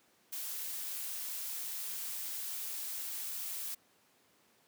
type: noise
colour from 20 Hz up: blue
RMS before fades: -40 dBFS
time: 0.32-3.75 s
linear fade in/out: 10 ms
effects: pink hiss -68 dBFS RMS until 4.67 s + high-pass 200 Hz 12 dB/octave